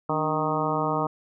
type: harmonic tone with a mistuned harmonic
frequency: 155.56 Hz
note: D#3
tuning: in tune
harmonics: 1 / 2 / 3 / 4 / 5 / 6 / 7 / 8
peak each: -31 / -31 / -31 / -31 / -31 / -31 / -31 / -31 dBFS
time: 0.09-1.07 s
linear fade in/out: 5 ms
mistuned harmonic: 2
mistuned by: -78 cents
effects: none